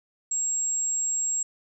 sine tone, 7580 Hz, A#8, 28 cents sharp, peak -24 dBFS, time 0.31-1.43 s, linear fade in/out 5 ms, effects none

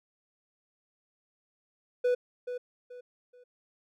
triangle tone with echo, 493.9 Hz, B4, in tune, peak -21 dBFS, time 2.04-2.15 s, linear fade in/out 10 ms, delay 430 ms, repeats 3, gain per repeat -10 dB, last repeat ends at 3.44 s, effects none

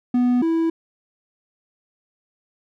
triangle tone pair in turn, 246.6 / 328.2 Hz, B3 / E4, -2 / -8 cents, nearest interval perfect fourth, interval 494 cents, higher second, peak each -13 / -15 dBFS, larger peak first, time 0.14-0.42 / 0.42-0.7 s, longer neither, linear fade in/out 5 ms, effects none

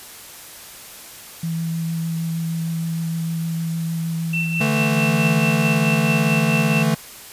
sine tone with vibrato, 164.5 Hz, E3, 3 cents flat, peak -21 dBFS, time 1.43-5.39 s, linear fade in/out 5 ms, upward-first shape triangle, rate 6.5 Hz, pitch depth 13 cents each way
sine tone with tremolo, 2685 Hz, E7, 31 cents sharp, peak -20 dBFS, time 4.33-6.83 s, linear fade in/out 5 ms, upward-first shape sine, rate 4.6 Hz, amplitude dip 60%
square chord, D suspended second, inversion none, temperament equal, 146.83 / 164.81 / 220 Hz, D3 / E3 / A3, 0 / 0 / 0 cents, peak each -22 / -21 / -21 dBFS, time 4.6-6.95 s, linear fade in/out 10 ms
effects white hiss -39 dBFS RMS until 7.32 s + resampled to 32000 Hz

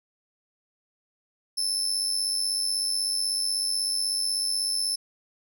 30% pulse tone with amplitude modulation, 5274 Hz, E8, in tune, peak -18 dBFS, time 1.57-4.96 s, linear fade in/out 10 ms, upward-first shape sine, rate 96.2 Hz, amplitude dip 60%, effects none

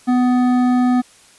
sine tone with hard clipping, 249.2 Hz, B3, 16 cents sharp, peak -14 dBFS, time 0.07-1.02 s, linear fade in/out 20 ms, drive 11 dB, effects white hiss -48 dBFS RMS until 1.38 s + resampled to 24000 Hz

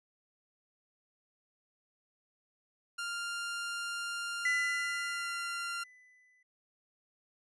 sawtooth tone with pitch glide, 1396.9 to 1388.1 Hz, F6 to F6, 0 to -11 cents, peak -32 dBFS, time 2.98-5.84 s, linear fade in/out 10 ms, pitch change -11 cents, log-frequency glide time 5.1-5.29 s
triangle tone with exponential decay, 2000 Hz, B6, 21 cents sharp, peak -25 dBFS, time 4.45-6.43 s, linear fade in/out 5 ms, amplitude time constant 430 ms
effects resampled to 24000 Hz

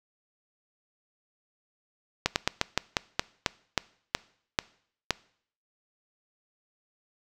slowing click train, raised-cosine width 0.2 ms, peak -5 dBFS, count 12, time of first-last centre 2.26-5.107 s, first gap 99 ms, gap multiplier 1.18, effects noise-tail reverb RT60 0.6 s tail -22 dB re dry

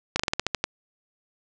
slowing click train, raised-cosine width 0.2 ms, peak -6 dBFS, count 9, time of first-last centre 0.16-0.64 s, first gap 35 ms, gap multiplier 1.15, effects resampled to 24000 Hz + 8-bit

